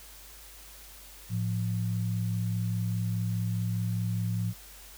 sine tone pair together, 110 / 174.89 Hz, A2 / F3, 0 / +3 cents, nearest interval minor sixth, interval 803 cents, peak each -28 / -33 dBFS, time 1.29-4.54 s, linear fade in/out 50 ms, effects added 50 Hz sine -52 dBFS peak until 4.97 s + white hiss -50 dBFS RMS until 4.97 s

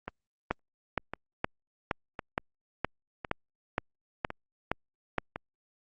two click trains, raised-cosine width 0.5 ms, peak -20 / -12 dBFS, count 6 / 11, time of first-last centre 0.08-5.36 / 0.51-5.183 s, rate 0.947 / 2.14 Hz, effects Opus 24 kbps

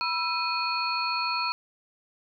sine tone cluster, 977 / 1333 / 2486 / 4333 Hz, B5 / E6 / D#7 / C#8, -19 / +19 / -2 / -40 cents, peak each -31 dBFS, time 0.01-1.52 s, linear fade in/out 0 ms, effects none

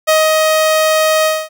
sawtooth tone with ADSR envelope, 628 Hz, D#5, 16 cents sharp, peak -4 dBFS, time 0.07-1.49 s, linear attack 20 ms, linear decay 200 ms, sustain -2 dB, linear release 240 ms, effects none

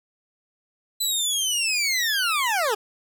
20% pulse linear sweep, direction down, 4031 to 392 Hz, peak -16 dBFS, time 1-2.75 s, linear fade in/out 10 ms, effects none

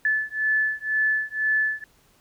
sine beating tone pair, 1736 / 1738 Hz, A6 / A6, -24 / -22 cents, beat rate 2 Hz, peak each -24 dBFS, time 0.05-1.84 s, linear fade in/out 2 ms, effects pink hiss -60 dBFS RMS until 2.2 s

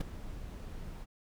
brown noise with ADSR envelope, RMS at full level -28 dBFS, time 0-1.06 s, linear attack 9 ms, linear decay 10 ms, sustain -15 dB, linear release 37 ms, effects none

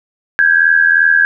sine tone pair together, 1578.4 / 1661.2 Hz, G6 / G#6, +11 / 0 cents, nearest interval minor second, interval 89 cents, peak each -10 dBFS, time 0.39-1.25 s, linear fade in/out 0 ms, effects none

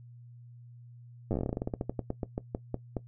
slowing click train, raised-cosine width 2 ms, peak -18 dBFS, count 25, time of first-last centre 1.31-2.968 s, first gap 9 ms, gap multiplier 1.15, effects noise-tail reverb RT60 0.1 s tail -17 dB re dry + added 120 Hz sine -48 dBFS peak until 3.07 s

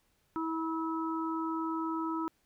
harmonic tone, 323.9 Hz, E4, 30 cents flat, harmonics 1 / 3 / 4, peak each -33 / -38 / -38 dBFS, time 0.36-2.28 s, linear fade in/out 0 ms, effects pink hiss -73 dBFS RMS until 2.45 s

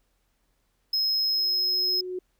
triangle tone, 5140 Hz, E8, 45 cents flat, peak -21 dBFS, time 0.93-2.01 s, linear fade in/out 5 ms
sine tone with exponential growth, 365.9 Hz, F#4, 19 cents flat, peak -28 dBFS, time 0.94-2.19 s, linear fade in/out 5 ms, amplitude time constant 270 ms
effects added 42 Hz sine -70 dBFS peak until 2.39 s + pink hiss -73 dBFS RMS until 2.39 s

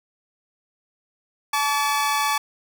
sawtooth tone pair together, 866 / 1143.1 Hz, A5 / D6, -28 / -47 cents, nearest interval perfect fourth, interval 481 cents, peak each -19 dBFS, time 1.53-2.38 s, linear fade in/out 5 ms, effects none

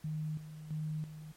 sine tone with tremolo, 154.6 Hz, D#3, 11 cents flat, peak -34 dBFS, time 0.04-1.32 s, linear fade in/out 5 ms, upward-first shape square, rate 1.5 Hz, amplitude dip 70%, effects pink hiss -62 dBFS RMS until 1.36 s + MP3 64 kbps

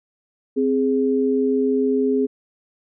sine tone pair together, 261.6 / 415.3 Hz, C4 / G#4, 0 / 0 cents, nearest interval minor sixth, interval 800 cents, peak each -19 dBFS, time 0.56-2.27 s, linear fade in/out 20 ms, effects none

